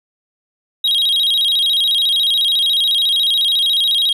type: tone with vibrato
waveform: triangle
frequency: 3520 Hz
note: A7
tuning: in tune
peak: -11 dBFS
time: 0.84-4.13 s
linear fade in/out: 5 ms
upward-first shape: square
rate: 14 Hz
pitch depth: 140 cents each way
effects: none